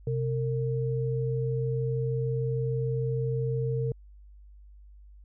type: tone pair together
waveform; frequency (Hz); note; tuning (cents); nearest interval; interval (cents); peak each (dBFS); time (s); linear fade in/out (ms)
sine; 129.4 / 456.6; C3 / A#4; -19 / -36; octave + minor seventh; 2183; -27 / -31; 0.07-3.92; 2
effects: added 50 Hz sine -48 dBFS peak until 5.24 s